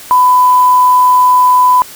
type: tone with quantisation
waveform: sine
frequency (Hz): 1000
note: B5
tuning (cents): +21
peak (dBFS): -4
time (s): 0.11-1.82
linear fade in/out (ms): 0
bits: 4
effects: white hiss -32 dBFS RMS until 1.95 s